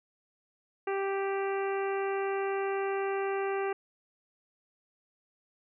harmonic tone, 392 Hz, G4, in tune, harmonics 1 / 2 / 3 / 4 / 5 / 6 / 7, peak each -30 / -36 / -40 / -42 / -44 / -46 / -47 dBFS, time 0.87-3.73 s, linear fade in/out 5 ms, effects none

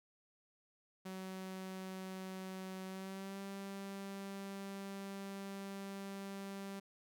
sawtooth tone with pitch glide, 188.4 to 196.51 Hz, F#3 to G3, +32 to +5 cents, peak -40 dBFS, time 1.05-6.8 s, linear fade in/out 10 ms, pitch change +73 cents, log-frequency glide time 2.86-3.4 s, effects none

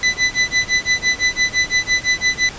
sawtooth tone with tremolo, 2000 Hz, B6, 21 cents sharp, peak -8 dBFS, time 0.03-2.49 s, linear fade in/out 0 ms, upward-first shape sine, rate 5.9 Hz, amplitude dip 100%, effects pink hiss -33 dBFS RMS until 2.58 s + resampled to 16000 Hz

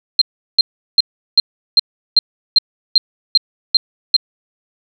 sine tone bursts, 4172 Hz, C8, 6 cents flat, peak -5 dBFS, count 11, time 0.19-4.165 s, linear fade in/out 2 ms, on 25 ms, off 370 ms, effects none

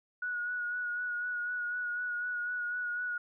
sine tone with vibrato, 1458 Hz, F#6, 26 cents flat, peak -32 dBFS, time 0.22-3.18 s, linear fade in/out 5 ms, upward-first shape sine, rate 4 Hz, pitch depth 23 cents each way, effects none

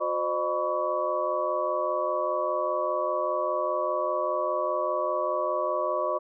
sine tone cluster, 360.8 / 522 / 607 / 991 / 1128 Hz, F#4 / C5 / D#5 / B5 / C#6, -44 / -4 / -43 / +6 / +30 cents, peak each -35 / -32 / -28 / -34 / -30 dBFS, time 0-6.19 s, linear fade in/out 20 ms, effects none

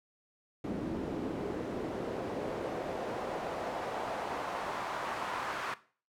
pink noise with band-pass filter sweep, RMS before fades -37 dBFS, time 0.64-5.74 s, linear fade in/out 2 ms, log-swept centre 280 to 1200 Hz, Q 1.5, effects noise-tail reverb RT60 0.4 s tail -17 dB re dry

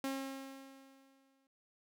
sawtooth tone with exponential decay, 269.8 Hz, C#4, 47 cents flat, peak -31 dBFS, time 0.04-1.47 s, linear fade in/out 2 ms, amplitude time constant 310 ms, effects none

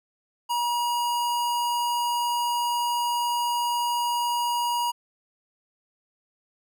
square tone, 957 Hz, A#5, 45 cents sharp, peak -24 dBFS, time 0.49-4.92 s, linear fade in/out 20 ms, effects none

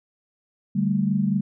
sine chord, D suspended fourth, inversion none, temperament just, 146.83 / 195.78 / 220.2 Hz, D3 / G3 / A3, 0 / -2 / +2 cents, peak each -27 / -21 / -25 dBFS, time 0.75-1.41 s, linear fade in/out 10 ms, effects none

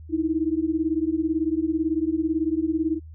sine beating tone pair, 310.5 / 328.5 Hz, D#4 / E4, -3 / -6 cents, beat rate 18 Hz, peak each -24 / -24 dBFS, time 0.09-3 s, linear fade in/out 50 ms, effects added 79 Hz sine -39 dBFS peak until 3.14 s

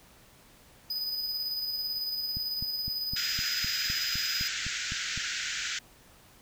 square tone with tremolo, 4987 Hz, D#8, 3 cents sharp, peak -30 dBFS, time 0.9-4.48 s, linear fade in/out 5 ms, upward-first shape square, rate 18 Hz, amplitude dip 30%
click train, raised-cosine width 5 ms, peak -26 dBFS, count 12, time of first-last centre 2.37-5.176 s, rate 3.92 Hz
pink band-pass noise, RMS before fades -34 dBFS, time 3.16-5.79 s, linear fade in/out 5 ms, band 1400 to 7400 Hz, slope 96 dB/octave
effects pink hiss -57 dBFS RMS until 6.41 s

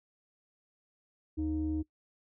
sine tone pair together, 77.78 / 311.1 Hz, D#2 / D#4, 0 / 0 cents, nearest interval 2 octaves, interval 2400 cents, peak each -34 / -30 dBFS, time 1.37-1.83 s, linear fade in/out 20 ms, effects noise-tail reverb RT60 0.1 s tail -20 dB re dry + tanh soft clip ceiling -24 dBFS

